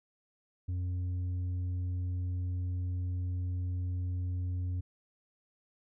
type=tone with tanh clipping; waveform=sine; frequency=90 Hz; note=F#2; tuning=47 cents flat; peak=-32 dBFS; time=0.68-4.81 s; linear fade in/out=10 ms; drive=4 dB; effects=none